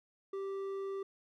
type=tone with hard clipping; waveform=sine; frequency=390.6 Hz; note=G4; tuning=6 cents flat; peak=-38 dBFS; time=0.33-1.03 s; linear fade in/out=5 ms; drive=6 dB; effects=none